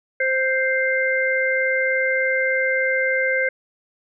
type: harmonic tone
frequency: 523.3 Hz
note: C5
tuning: in tune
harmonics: 1 / 3 / 4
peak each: -22 / -22 / -22 dBFS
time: 0.2-3.49 s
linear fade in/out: 5 ms
effects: none